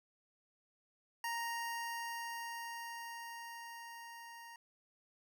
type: tone with level ramp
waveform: 25% pulse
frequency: 932.3 Hz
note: A#5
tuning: in tune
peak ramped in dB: -33 to -47 dBFS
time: 1.24-4.56 s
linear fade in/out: 2 ms
effects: none